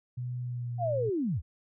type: tone with pitch glide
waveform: sine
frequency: 123.8 to 118.76 Hz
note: B2 to A#2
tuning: +5 to +33 cents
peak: -32 dBFS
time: 0.17-1.1 s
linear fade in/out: 10 ms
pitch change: -72 cents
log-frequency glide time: 0.41-0.86 s
type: linear sweep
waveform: sine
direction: down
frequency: 740 to 56 Hz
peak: -27 dBFS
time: 0.78-1.42 s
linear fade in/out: 50 ms
effects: none